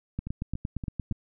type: two click trains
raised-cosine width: 5 ms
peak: -18 / -22 dBFS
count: 9 / 4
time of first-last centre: 0.19-1.113 / 0.27-1.122 s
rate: 8.67 / 3.52 Hz
effects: none